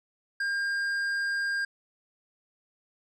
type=tone with tanh clipping; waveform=sine; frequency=1606 Hz; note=G6; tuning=41 cents sharp; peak=-28 dBFS; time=0.4-1.65 s; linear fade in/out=5 ms; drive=8 dB; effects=none

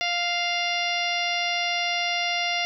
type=harmonic tone; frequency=698.5 Hz; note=F5; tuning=in tune; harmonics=1 / 2 / 3 / 4 / 5 / 6 / 7 / 8; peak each=-29 / -37 / -28 / -29 / -33 / -37 / -35 / -36 dBFS; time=0.01-2.65 s; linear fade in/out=0 ms; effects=none

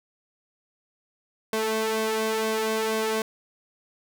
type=tone with flanger; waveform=sawtooth; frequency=220 Hz; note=A3; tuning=in tune; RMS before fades=-26 dBFS; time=1.53-3.22 s; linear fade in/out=2 ms; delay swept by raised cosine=1.9 to 2.64 ms; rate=2.1 Hz; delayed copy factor=+0.8; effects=none

